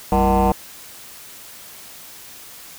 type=tone with frequency modulation; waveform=sine; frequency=474 Hz; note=A#4; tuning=29 cents sharp; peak=-11 dBFS; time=0.12-0.52 s; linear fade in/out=2 ms; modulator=140 Hz; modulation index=3.3; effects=tanh soft clip ceiling -11 dBFS + white hiss -40 dBFS RMS until 2.78 s